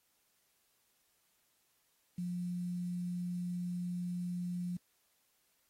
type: tone with quantisation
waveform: sine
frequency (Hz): 177.2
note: F3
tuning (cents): +25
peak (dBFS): -35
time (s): 2.18-4.77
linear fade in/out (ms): 5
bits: 10
effects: white hiss -75 dBFS RMS until 5.69 s + AAC 48 kbps